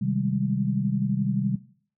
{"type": "chord", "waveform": "sine", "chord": "Ab major seventh", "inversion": "first", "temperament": "equal", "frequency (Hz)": [130.81, 155.56, 196, 207.7], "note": ["C3", "Eb3", "G3", "Ab3"], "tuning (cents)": [0, 0, 0, 0], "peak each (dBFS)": [-27, -30, -26, -31], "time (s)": [0.01, 1.56], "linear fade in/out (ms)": 10, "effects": ["noise-tail reverb RT60 0.5 s tail -17 dB re dry"]}